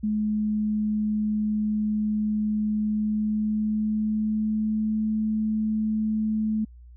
sine tone with pitch glide, 212.6 to 216.6 Hz, G#3 to A3, +41 to -27 cents, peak -22 dBFS, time 0.03-6.65 s, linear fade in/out 10 ms, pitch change +32 cents, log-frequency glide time 2.83-5.05 s, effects added 60 Hz sine -44 dBFS peak until 6.96 s

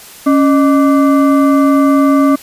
sine tone with frequency modulation, 276.7 Hz, C#4, 3 cents flat, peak -6 dBFS, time 0.26-2.36 s, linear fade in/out 10 ms, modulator 891 Hz, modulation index 0.68, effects white hiss -35 dBFS RMS until 2.42 s + resampled to 32000 Hz

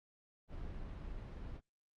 brown noise, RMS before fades -45 dBFS, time 0.48-1.61 s, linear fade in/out 50 ms, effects low-pass 4000 Hz 12 dB/octave + Opus 32 kbps

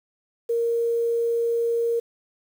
sine tone, 466.2 Hz, A#4, in tune, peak -20 dBFS, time 0.49-2 s, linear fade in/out 10 ms, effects 8-bit

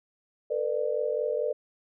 sine tone cluster, 452.7 / 497.3 / 596 Hz, A4 / B4 / D5, +49 / +12 / +25 cents, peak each -30 dBFS, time 0.5-1.53 s, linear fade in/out 10 ms, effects none

